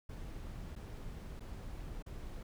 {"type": "noise with dropouts", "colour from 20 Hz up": "brown", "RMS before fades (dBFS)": -45, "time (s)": [0.09, 2.43], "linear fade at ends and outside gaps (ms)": 5, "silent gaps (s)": [[0.754, 0.761], [1.396, 1.405], [2.025, 2.062]], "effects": []}